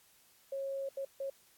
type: tone bursts at uneven times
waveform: sine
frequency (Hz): 546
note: C#5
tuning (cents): -26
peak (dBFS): -35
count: 3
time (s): 0.52-0.89 / 0.97-1.05 / 1.2-1.3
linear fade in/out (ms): 5
effects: white hiss -65 dBFS RMS until 1.57 s + AAC 64 kbps